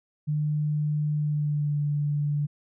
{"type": "tone with pitch glide", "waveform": "sine", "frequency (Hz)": [150.1, 146.5], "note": ["D3", "D3"], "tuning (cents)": [38, -4], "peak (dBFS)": -23, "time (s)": [0.27, 2.47], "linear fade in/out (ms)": 20, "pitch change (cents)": -42, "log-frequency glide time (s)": [1.15, 1.78], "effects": []}